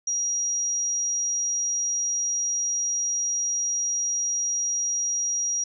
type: tone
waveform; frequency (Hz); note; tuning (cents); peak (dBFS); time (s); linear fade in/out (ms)
sine; 5730; F8; +44; -23; 0.07-5.64; 5
effects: none